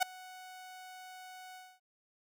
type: tone with ADSR envelope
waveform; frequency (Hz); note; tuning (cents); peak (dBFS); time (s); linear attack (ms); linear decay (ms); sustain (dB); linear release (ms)
sawtooth; 741; F#5; +2; -20; 0-1.8; 25; 6; -24; 250
effects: none